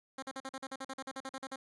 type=tone bursts; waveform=10% pulse; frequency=266.5 Hz; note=C4; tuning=32 cents sharp; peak=-31 dBFS; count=16; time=0.18-1.56 s; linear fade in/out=5 ms; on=45 ms; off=44 ms; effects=resampled to 24000 Hz